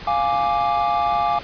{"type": "chord", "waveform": "triangle", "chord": "D diminished", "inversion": "first", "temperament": "equal", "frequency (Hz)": [698.5, 830.6, 1174.7], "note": ["F5", "Ab5", "D6"], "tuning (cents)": [0, 0, 0], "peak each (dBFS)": [-20, -19, -21], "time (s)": [0.07, 1.39], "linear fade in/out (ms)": 5, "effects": ["pink hiss -36 dBFS RMS until 1.43 s", "resampled to 11025 Hz"]}